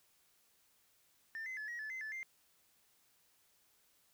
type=tone with pitch steps; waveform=sine; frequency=1793 / 2049 / 1721 / 1901 / 1734 / 2061 / 1742 / 2095 Hz; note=A6 / C7 / A6 / A#6 / A6 / C7 / A6 / C7; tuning=+32 / -37 / -39 / +33 / -26 / -27 / -18 / +2 cents; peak=-39 dBFS; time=1.35-2.23 s; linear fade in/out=0 ms; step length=110 ms; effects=tanh soft clip ceiling -39 dBFS + white hiss -72 dBFS RMS until 4.13 s